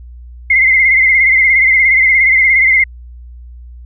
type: tone with vibrato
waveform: sine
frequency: 2094 Hz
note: C7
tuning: 1 cent sharp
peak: -6 dBFS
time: 0.5-2.84 s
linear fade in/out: 5 ms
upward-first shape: sine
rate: 17 Hz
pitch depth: 59 cents each way
effects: added 60 Hz sine -30 dBFS peak until 3.85 s